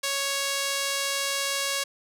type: tone with band-pass filter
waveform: sawtooth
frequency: 554.4 Hz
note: C#5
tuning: in tune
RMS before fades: -28 dBFS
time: 0.03-1.84 s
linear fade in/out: 10 ms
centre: 6100 Hz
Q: 0.63
effects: none